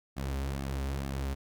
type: tone with flanger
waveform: sawtooth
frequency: 68.1 Hz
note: C#2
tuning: 30 cents flat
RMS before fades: -34 dBFS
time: 0.16-1.35 s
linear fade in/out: 20 ms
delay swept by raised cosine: 2 to 6.3 ms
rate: 2.2 Hz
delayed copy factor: -0.65
effects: none